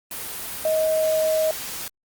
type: tone in noise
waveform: sine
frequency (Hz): 630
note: D#5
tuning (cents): +21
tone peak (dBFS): -18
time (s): 0.65-1.51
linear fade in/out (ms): 2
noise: white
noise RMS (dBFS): -32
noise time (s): 0.11-1.88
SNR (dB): +11
effects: Opus 32 kbps